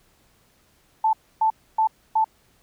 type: tone bursts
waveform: sine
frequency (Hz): 880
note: A5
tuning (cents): 0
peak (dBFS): -16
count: 4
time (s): 1.04-2.244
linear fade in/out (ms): 5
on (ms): 91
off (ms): 280
effects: pink hiss -61 dBFS RMS until 2.62 s